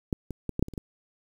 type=clicks; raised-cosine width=3 ms; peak=-13 / -21 / -17 / -15 / -8 / -25 / -28 / -20 dBFS; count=8; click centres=0.128 / 0.307 / 0.493 / 0.594 / 0.626 / 0.684 / 0.737 / 0.778 s; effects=8-bit